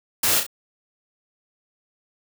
white noise with echo, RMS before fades -20 dBFS, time 0.23-0.4 s, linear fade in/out 5 ms, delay 33 ms, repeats 2, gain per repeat -7 dB, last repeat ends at 0.466 s, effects none

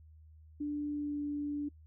sine tone with pitch glide, 293.7 to 291.2 Hz, D4 to D4, 0 to -15 cents, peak -33 dBFS, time 0.6-1.69 s, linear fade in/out 10 ms, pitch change -15 cents, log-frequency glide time 0.91-1.19 s, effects noise-tail reverb RT60 0.1 s tail -26 dB re dry + added 78 Hz sine -54 dBFS peak until 1.86 s

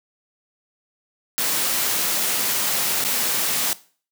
white noise with dropouts, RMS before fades -22 dBFS, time 1.38-3.73 s, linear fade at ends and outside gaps 0 ms, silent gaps 3.04-3.048 s, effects noise-tail reverb RT60 0.4 s tail -18 dB re dry + high-pass 150 Hz 12 dB/octave

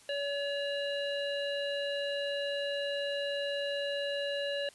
harmonic tone, 567 Hz, C#5, 39 cents sharp, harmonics 1 / 3 / 5 / 7, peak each -33 / -40 / -39 / -43 dBFS, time 0.09-4.69 s, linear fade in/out 2 ms, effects white hiss -58 dBFS RMS until 4.74 s + resampled to 24000 Hz

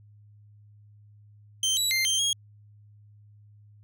25% pulse tone with pitch steps, 3123 / 3918 / 2095 / 3146 / 3278 Hz, G7 / B7 / C7 / G7 / G#7, -7 / -15 / +2 / +6 / -23 cents, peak -19 dBFS, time 1.63-2.33 s, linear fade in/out 2 ms, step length 140 ms, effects added 104 Hz sine -51 dBFS peak until 3.83 s

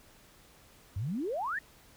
sine exponential sweep, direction up, 86.7 to 1911 Hz, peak -31 dBFS, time 0.96-1.59 s, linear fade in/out 5 ms, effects pink hiss -59 dBFS RMS until 1.96 s

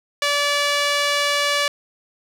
sawtooth tone with band-pass filter, 577 Hz, D5, 31 cents flat, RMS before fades -20 dBFS, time 0.22-1.68 s, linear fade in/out 2 ms, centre 3200 Hz, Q 0.71, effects none

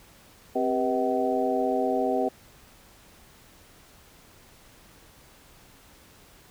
sine tone cluster, 262.3 / 392 / 486.8 / 640 / 757 Hz, C4 / G4 / B4 / D#5 / F#5, +4 / 0 / -25 / +49 / +39 cents, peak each -29 dBFS, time 0.55-2.29 s, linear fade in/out 10 ms, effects pink hiss -54 dBFS RMS until 6.5 s

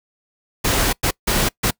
pink noise bursts at uneven times, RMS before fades -18 dBFS, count 4, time 0.64-0.93 / 1.03-1.11 / 1.27-1.49 / 1.63-1.71 s, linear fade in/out 10 ms, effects noise-tail reverb RT60 0.1 s tail -24 dB re dry

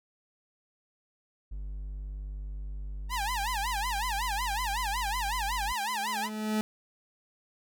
triangle tone, 49.62 Hz, G1, 22 cents sharp, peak -33 dBFS, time 1.51-5.73 s, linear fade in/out 10 ms
sawtooth tone with vibrato, 897 Hz, A5, 33 cents sharp, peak -26 dBFS, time 3.09-6.3 s, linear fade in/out 50 ms, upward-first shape sine, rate 5.4 Hz, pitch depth 230 cents each way
40% pulse tone with exponential growth, 215.2 Hz, A3, 38 cents flat, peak -24 dBFS, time 5.5-6.61 s, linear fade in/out 0 ms, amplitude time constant 240 ms
effects none

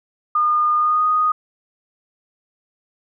sine tone with pitch glide, 1217 to 1241.1 Hz, D#6 to D#6, -39 to -5 cents, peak -14 dBFS, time 0.35-1.32 s, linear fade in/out 5 ms, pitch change +34 cents, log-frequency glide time 0.76-1.05 s, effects none

